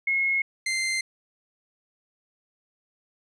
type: tone pair in turn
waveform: sine / sawtooth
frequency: 2167 / 2085 Hz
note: C#7 / C7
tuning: -40 / -7 cents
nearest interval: minor second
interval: 67 cents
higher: first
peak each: -21 dBFS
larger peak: neither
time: 0.07-0.42 / 0.66-1.01 s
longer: neither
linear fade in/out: 5 ms
effects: resampled to 24000 Hz